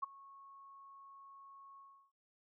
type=tone with ADSR envelope; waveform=sine; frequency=1100 Hz; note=C#6; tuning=14 cents flat; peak=-32 dBFS; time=0.02-2.12 s; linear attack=15 ms; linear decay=13 ms; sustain=-22 dB; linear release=340 ms; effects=none